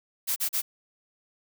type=noise bursts; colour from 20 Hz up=blue; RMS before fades=-27 dBFS; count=3; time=0.27-0.62 s; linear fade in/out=20 ms; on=92 ms; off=37 ms; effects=none